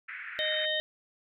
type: band-pass noise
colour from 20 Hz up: pink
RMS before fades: -41 dBFS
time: 0.08-0.66 s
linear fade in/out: 10 ms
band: 1500 to 2300 Hz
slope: 48 dB/octave
type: harmonic tone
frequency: 617 Hz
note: D#5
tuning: 15 cents flat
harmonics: 1 / 3 / 5 / 6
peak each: -33 / -33 / -33 / -33 dBFS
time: 0.39-0.8 s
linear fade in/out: 0 ms
effects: none